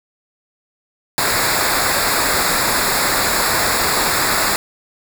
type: noise with comb filter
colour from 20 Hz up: pink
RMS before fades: -17 dBFS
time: 1.18-4.56 s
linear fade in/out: 0 ms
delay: 0.33 ms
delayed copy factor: -0.8
effects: none